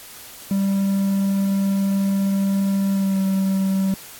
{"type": "tone with pitch glide", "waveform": "triangle", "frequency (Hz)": [196, 192.41], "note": ["G3", "G3"], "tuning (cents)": [0, -32], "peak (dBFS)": -15, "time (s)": [0.51, 3.94], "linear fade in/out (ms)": 2, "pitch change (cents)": -32, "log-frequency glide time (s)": [2.91, 3.2], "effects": ["white hiss -40 dBFS RMS until 4.19 s", "AAC 64 kbps"]}